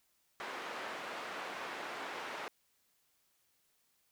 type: band-pass noise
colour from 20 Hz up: white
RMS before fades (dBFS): -43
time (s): 0.4-2.48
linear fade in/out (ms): 0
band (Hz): 350 to 1700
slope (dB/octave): 12
effects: white hiss -75 dBFS RMS until 4.11 s